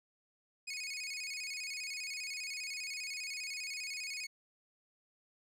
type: tone with vibrato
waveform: 20% pulse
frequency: 2349 Hz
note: D7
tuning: in tune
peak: -34 dBFS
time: 0.67-4.27 s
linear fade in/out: 10 ms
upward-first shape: square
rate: 15 Hz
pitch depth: 110 cents each way
effects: low-pass 12000 Hz 12 dB/octave